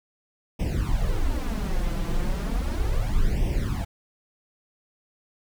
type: noise with flanger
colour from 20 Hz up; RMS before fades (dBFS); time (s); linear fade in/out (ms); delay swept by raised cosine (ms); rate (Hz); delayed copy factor
brown; -24; 0.59-3.85; 10; 0.35 to 5.95; 0.35; +0.85
effects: none